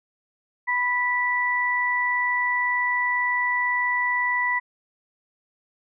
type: tone pair together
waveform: sine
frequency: 987.8 / 1965.9 Hz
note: B5 / B6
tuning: 0 / -8 cents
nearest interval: octave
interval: 1192 cents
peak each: -25 / -22 dBFS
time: 0.67-4.6 s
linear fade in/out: 20 ms
effects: none